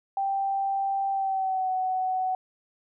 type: tone with pitch glide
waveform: sine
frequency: 784 to 747.3 Hz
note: G5 to F#5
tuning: 0 to +17 cents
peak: -24 dBFS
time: 0.17-2.35 s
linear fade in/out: 2 ms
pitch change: -83 cents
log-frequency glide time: 1.11-1.7 s
effects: none